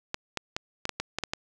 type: clicks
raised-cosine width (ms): 0.2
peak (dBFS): -12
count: 9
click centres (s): 0.144 / 0.373 / 0.565 / 0.854 / 0.893 / 1 / 1.186 / 1.237 / 1.335
effects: none